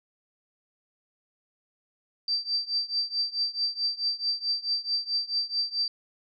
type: tone with tremolo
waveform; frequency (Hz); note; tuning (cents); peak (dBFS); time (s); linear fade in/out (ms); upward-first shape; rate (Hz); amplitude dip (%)
sine; 4675; D8; -9; -22; 2.28-5.88; 2; triangle; 4.6; 95
effects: none